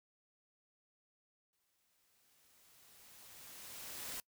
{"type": "noise with exponential growth", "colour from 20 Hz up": "white", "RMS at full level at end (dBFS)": -43, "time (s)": [1.53, 4.2], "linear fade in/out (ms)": 1, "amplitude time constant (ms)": 580, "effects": ["noise-tail reverb RT60 0.1 s tail -24 dB re dry"]}